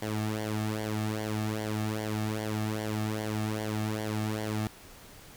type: tone with flanger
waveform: sawtooth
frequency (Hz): 107.7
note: A2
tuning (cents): -37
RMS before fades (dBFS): -32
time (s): 0.02-4.67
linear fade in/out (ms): 0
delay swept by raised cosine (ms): 0.77 to 2.07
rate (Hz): 2.5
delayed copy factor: -0.75
effects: pink hiss -51 dBFS RMS until 5.36 s